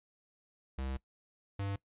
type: tone pair in turn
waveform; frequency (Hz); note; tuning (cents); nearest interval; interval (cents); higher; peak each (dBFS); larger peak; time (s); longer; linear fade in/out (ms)
square; 66.2 / 99.19; C2 / G2; +21 / +21; perfect fifth; 700; second; -36 / -35; second; 0.78-0.97 / 1.59-1.76; first; 5
effects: noise-tail reverb RT60 0.1 s tail -20 dB re dry + resampled to 8000 Hz